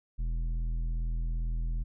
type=tone with tanh clipping; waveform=sine; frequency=41.2 Hz; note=E1; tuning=in tune; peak=-30 dBFS; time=0.18-1.84 s; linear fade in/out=20 ms; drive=9 dB; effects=none